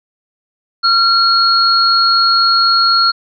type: tone pair together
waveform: sine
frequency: 1372 / 4316 Hz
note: F6 / C#8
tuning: -31 / -47 cents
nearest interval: octave + minor sixth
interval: 1984 cents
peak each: -11 dBFS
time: 0.83-3.12 s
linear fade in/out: 20 ms
effects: none